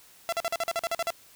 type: tone bursts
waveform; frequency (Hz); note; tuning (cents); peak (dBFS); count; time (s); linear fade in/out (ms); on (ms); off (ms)
sawtooth; 674; E5; +38; -22; 11; 0.29-1.104; 0; 34; 44
effects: white hiss -55 dBFS RMS until 1.35 s